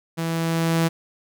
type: tone with level ramp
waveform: sawtooth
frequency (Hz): 164.81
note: E3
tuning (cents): 0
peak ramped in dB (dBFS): -20 to -13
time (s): 0.17-0.89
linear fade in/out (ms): 20
effects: none